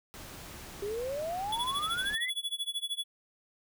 pink noise, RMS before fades -46 dBFS, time 0.14-2.15 s, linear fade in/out 0 ms
sine exponential sweep, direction up, 392 to 2094 Hz, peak -32 dBFS, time 0.82-2.3 s, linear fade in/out 5 ms
square tone with tremolo, 3399 Hz, G#7, 39 cents sharp, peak -30 dBFS, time 1.52-3.04 s, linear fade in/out 5 ms, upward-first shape sine, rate 13 Hz, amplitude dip 95%
effects none

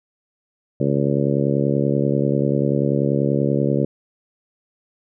harmonic tone, 70.3 Hz, C#2, 25 cents sharp, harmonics 2 / 3 / 4 / 5 / 6 / 7 / 8, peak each -21 / -23 / -24 / -25 / -26 / -26 / -27 dBFS, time 0.8-3.85 s, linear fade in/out 5 ms, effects none

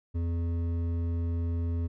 triangle tone with hard clipping, 84.6 Hz, E2, 45 cents sharp, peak -29 dBFS, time 0.14-1.88 s, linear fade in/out 20 ms, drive 13 dB, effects none

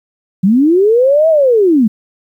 sine linear two-way sweep, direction up then down, 176.1 to 657 to 200.6 Hz, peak -6 dBFS, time 0.43-1.88 s, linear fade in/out 10 ms, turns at 1.29 s, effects 8-bit

